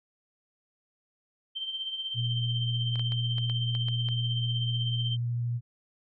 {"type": "tone with tremolo", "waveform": "sine", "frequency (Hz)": 3127, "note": "G7", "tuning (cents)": -5, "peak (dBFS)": -29, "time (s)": [1.55, 5.17], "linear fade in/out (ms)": 20, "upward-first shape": "triangle", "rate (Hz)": 16, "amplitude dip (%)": 65}
{"type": "tone with vibrato", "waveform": "sine", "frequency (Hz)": 119.5, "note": "A#2", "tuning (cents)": 43, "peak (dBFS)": -27, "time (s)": [2.14, 5.61], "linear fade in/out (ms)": 50, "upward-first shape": "triangle", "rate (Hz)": 13, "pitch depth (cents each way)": 10}
{"type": "clicks", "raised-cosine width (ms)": 0.3, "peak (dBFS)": -26, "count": 8, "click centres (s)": [2.957, 2.995, 3.121, 3.383, 3.498, 3.751, 3.885, 4.087]}
{"effects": []}